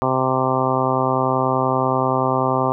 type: harmonic tone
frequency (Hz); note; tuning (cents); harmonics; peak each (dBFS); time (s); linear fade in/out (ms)
130.4; C3; -5; 1 / 2 / 3 / 4 / 5 / 6 / 7 / 8 / 9; -25 / -25 / -25 / -25 / -25 / -25 / -25 / -25 / -25; 0.02-2.72; 0
effects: none